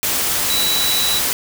sine tone in noise, 3932 Hz, B7, 8 cents flat, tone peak -18 dBFS, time 0.5-1.19 s, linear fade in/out 0 ms, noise white, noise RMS -19 dBFS, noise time 0.03-1.33 s, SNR -2 dB, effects none

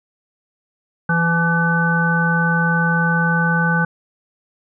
harmonic tone with a mistuned harmonic, 167.3 Hz, E3, 26 cents sharp, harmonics 1 / 3 / 5 / 7 / 9, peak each -17 / -28 / -24 / -27 / -18 dBFS, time 1.09-3.85 s, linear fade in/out 5 ms, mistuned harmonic 5, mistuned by +32 cents, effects none

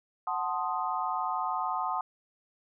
sine chord, F# diminished seventh, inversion none, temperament equal, 740 / 880 / 1046.5 / 1244.5 Hz, F#5 / A5 / C6 / Eb6, 0 / 0 / 0 / 0 cents, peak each -34 dBFS, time 0.27-2.01 s, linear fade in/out 2 ms, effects none

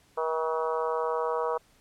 harmonic tone with a mistuned harmonic, 160 Hz, D#3, 49 cents sharp, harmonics 3 / 4 / 5 / 6 / 7 / 8 / 9, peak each -29 / -34 / -38 / -33 / -35 / -38 / -47 dBFS, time 0.17-1.58 s, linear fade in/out 10 ms, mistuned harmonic 9, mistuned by +56 cents, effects pink hiss -62 dBFS RMS until 1.8 s + low-pass 12000 Hz 12 dB/octave

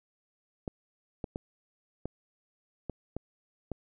clicks, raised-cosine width 2 ms, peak -21 dBFS, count 7, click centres 0.678 / 1.242 / 1.359 / 2.056 / 2.897 / 3.166 / 3.717 s, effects none

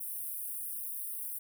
white high-pass noise, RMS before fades -39 dBFS, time 0-1.39 s, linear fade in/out 10 ms, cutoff 9000 Hz, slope 96 dB/octave, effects none

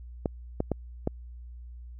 clicks, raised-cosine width 2 ms, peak -13 dBFS, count 4, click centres 0.258 / 0.604 / 0.717 / 1.074 s, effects added 60 Hz sine -41 dBFS peak until 1.99 s

